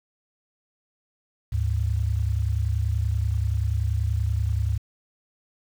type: tone pair together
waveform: sine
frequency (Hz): 73.47 / 103.9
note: D2 / G#2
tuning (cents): +1 / +1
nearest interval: tritone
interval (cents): 600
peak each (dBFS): -24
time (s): 1.52-4.78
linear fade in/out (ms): 10
effects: 8-bit